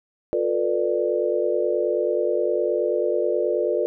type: chord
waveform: sine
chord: B half-diminished seventh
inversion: second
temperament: just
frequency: 355.6 / 444.5 / 493.9 / 592.7 Hz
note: F4 / A4 / B4 / D5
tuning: +31 / +18 / 0 / +16 cents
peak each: -25 dBFS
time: 0.33-3.86 s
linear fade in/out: 0 ms
effects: none